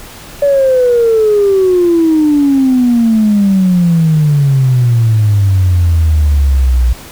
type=exponential sweep; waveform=sine; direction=down; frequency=576 to 58.8 Hz; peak=-5 dBFS; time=0.42-6.93 s; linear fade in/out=5 ms; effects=tanh soft clip ceiling -2 dBFS + pink hiss -32 dBFS RMS until 7.11 s